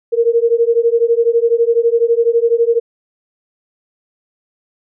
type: beating tone pair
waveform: sine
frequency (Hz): 460 / 472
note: A#4 / A#4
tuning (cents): -23 / +22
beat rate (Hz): 12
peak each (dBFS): -13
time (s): 0.12-2.8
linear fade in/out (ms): 20
effects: none